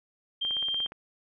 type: tone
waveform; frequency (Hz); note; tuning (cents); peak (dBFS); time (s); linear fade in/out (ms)
sine; 3174; G7; +21; -27; 0.41-0.87; 10
type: click train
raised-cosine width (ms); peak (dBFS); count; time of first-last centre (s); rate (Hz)
0.5; -28; 9; 0.45-0.921; 17
effects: none